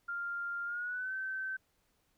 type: tone with pitch glide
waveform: sine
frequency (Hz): 1396.9 to 1541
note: F6 to G6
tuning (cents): 0 to -30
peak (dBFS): -35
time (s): 0.08-1.57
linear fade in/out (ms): 10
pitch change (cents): +170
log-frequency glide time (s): 0.65-1.14
effects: pink hiss -75 dBFS RMS until 2.17 s